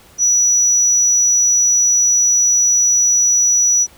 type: tone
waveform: sine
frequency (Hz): 5880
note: F#8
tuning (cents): -12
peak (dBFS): -9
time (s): 0.18-3.87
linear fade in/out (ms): 50
effects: tanh soft clip ceiling -6 dBFS + pink hiss -46 dBFS RMS until 3.97 s